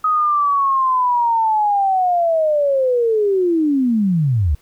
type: linear sweep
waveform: sine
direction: down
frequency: 1263 to 65.41 Hz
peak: -13 dBFS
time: 0.04-4.55 s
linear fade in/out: 5 ms
effects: pink hiss -55 dBFS RMS until 4.61 s